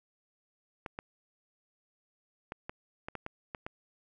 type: clicks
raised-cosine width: 0.5 ms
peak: -23 dBFS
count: 9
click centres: 0.862 / 0.989 / 2.521 / 2.695 / 3.085 / 3.153 / 3.264 / 3.548 / 3.665 s
effects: none